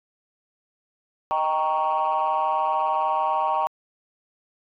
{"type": "chord", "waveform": "sine", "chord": "Eb dominant seventh", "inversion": "none", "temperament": "equal", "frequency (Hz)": [622.3, 784, 932.3, 1108.7], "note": ["Eb5", "G5", "Bb5", "Db6"], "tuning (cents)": [0, 0, 0, 0], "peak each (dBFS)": [-28, -24, -23, -25], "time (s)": [1.31, 3.67], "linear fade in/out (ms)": 0, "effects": ["tanh soft clip ceiling -15 dBFS"]}